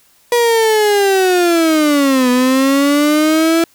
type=linear two-way sweep; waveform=35% pulse; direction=down then up; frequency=483.1 to 246.9 to 334.5 Hz; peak=-8 dBFS; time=0.32-3.64 s; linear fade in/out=2 ms; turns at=2.3 s; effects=white hiss -52 dBFS RMS until 3.74 s